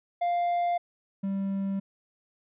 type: tone pair in turn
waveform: triangle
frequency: 698.5 / 195.57 Hz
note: F5 / G3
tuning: 0 / -4 cents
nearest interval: octave + minor seventh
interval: 2204 cents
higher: first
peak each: -22 / -25 dBFS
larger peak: first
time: 0.21-0.78 / 1.23-1.8 s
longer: neither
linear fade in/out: 10 ms
effects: resampled to 8000 Hz